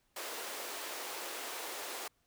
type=high-pass noise; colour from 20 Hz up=pink; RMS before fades=-42 dBFS; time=0.16-2.08 s; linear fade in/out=5 ms; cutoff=390 Hz; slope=24 dB/octave; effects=pink hiss -75 dBFS RMS until 2.26 s